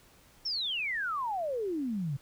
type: exponential sweep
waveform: sine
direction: down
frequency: 5588 to 130.2 Hz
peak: -30 dBFS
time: 0.45-2.17 s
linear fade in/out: 10 ms
effects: pink hiss -60 dBFS RMS until 2.21 s